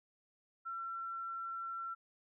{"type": "tone", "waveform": "sine", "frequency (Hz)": 1353, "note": "E6", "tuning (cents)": 45, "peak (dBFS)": -39, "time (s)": [0.65, 1.95], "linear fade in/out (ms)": 20, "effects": []}